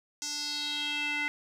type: tone with band-pass filter sweep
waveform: square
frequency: 293.7 Hz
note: D4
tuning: in tune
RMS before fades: -33 dBFS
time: 0.22-1.28 s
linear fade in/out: 0 ms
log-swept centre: 6100 to 2100 Hz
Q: 4
effects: none